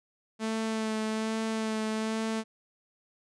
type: tone with vibrato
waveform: sawtooth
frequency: 220 Hz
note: A3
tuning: in tune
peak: -25 dBFS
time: 0.39-2.44 s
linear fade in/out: 50 ms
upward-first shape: sine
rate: 1.2 Hz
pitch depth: 17 cents each way
effects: resampled to 22050 Hz